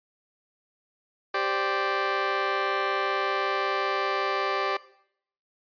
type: chord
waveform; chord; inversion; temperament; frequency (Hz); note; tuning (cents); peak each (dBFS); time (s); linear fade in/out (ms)
15% pulse; G suspended fourth; none; just; 392 / 522.7 / 588; G4 / C5 / D5; 0 / -2 / +2; -22 / -26 / -24; 1.34-4.77; 5
effects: noise-tail reverb RT60 0.7 s tail -19 dB re dry + resampled to 11025 Hz